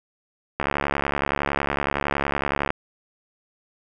click train, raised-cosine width 0.5 ms, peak -7 dBFS, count 150, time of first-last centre 0.6-2.705 s, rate 70.8 Hz, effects none

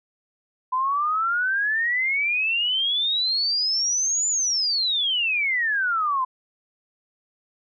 sine exponential two-way sweep, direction up then down, 1005 to 7120 to 1005 Hz, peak -20 dBFS, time 0.72-6.25 s, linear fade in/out 10 ms, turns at 4.28 s, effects none

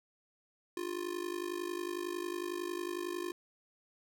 square tone with amplitude modulation, 351.7 Hz, F4, 12 cents sharp, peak -33 dBFS, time 0.77-3.32 s, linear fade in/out 2 ms, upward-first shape sine, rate 51 Hz, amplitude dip 85%, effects none

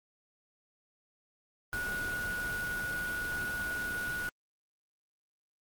sine tone in noise, 1459 Hz, F#6, 25 cents flat, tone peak -33 dBFS, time 1.73-4.29 s, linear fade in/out 0 ms, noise pink, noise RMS -41 dBFS, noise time 1.73-4.29 s, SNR +5 dB, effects Opus 48 kbps

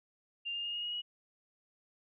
sine tone with pitch steps, 2794 / 2817 / 2840 / 2863 / 2886 / 2909 Hz, F7 / F7 / F7 / F7 / F#7 / F#7, 0 / +14 / +28 / +42 / -44 / -30 cents, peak -35 dBFS, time 0.45-1.02 s, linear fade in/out 20 ms, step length 95 ms, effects none

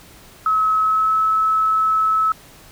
sine tone with pitch glide, 1286 to 1298.7 Hz, E6 to E6, -43 to -26 cents, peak -14 dBFS, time 0.46-2.32 s, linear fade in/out 2 ms, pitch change +17 cents, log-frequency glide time 0.81-1.16 s, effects pink hiss -45 dBFS RMS until 2.71 s

